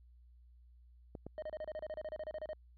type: clicks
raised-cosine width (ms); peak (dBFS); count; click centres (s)
2; -31; 2; 1.152 / 1.266
type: tone bursts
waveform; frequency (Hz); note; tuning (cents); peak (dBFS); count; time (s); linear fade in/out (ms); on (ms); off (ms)
triangle; 619; D#5; -9; -37; 16; 1.38-2.532; 0; 42; 32
effects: added 60 Hz sine -58 dBFS peak until 2.77 s + resampled to 11025 Hz